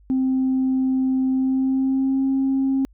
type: tone with pitch glide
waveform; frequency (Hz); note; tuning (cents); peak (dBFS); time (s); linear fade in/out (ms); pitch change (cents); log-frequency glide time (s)
sine; 261.6 to 268.5; C4 to C4; 0 to +45; -16; 0.1-2.85; 0; +45; 1.3-2.24
effects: tanh soft clip ceiling -14 dBFS + added 50 Hz sine -49 dBFS peak until 2.93 s